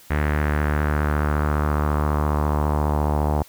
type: tone with low-pass filter sweep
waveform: sawtooth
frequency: 74.6 Hz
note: D2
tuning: 28 cents sharp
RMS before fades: -21 dBFS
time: 0.1-3.43 s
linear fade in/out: 10 ms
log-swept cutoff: 1900 to 830 Hz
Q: 2.9
effects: white hiss -49 dBFS RMS until 3.48 s

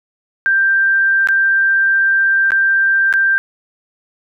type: tone with dropouts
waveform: sine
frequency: 1577 Hz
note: G6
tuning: 10 cents sharp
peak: -10 dBFS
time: 0.46-3.38 s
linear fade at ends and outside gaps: 0 ms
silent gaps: 1.273-1.287 / 2.506-2.519 / 3.127-3.138 s
effects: none

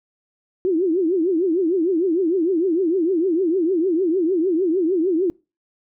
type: tone with vibrato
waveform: sine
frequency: 350 Hz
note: F4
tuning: 4 cents sharp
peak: -16 dBFS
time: 0.65-5.3 s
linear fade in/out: 0 ms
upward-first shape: triangle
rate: 6.6 Hz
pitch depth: 230 cents each way
effects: noise-tail reverb RT60 0.3 s tail -26 dB re dry

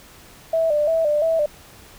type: tone with vibrato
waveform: sine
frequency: 623 Hz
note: D#5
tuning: 2 cents sharp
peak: -16 dBFS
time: 0.53-1.46 s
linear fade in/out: 5 ms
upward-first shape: square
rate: 2.9 Hz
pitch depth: 80 cents each way
effects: pink hiss -46 dBFS RMS until 1.98 s

